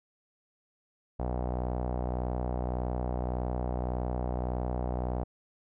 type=tone with low-pass filter; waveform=sawtooth; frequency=61.74 Hz; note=B1; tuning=in tune; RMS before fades=-32 dBFS; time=1.19-5.24 s; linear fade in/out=10 ms; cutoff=740 Hz; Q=2.7; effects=none